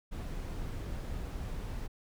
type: noise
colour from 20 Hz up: brown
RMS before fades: -38 dBFS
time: 0.11-1.88 s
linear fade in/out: 20 ms
effects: none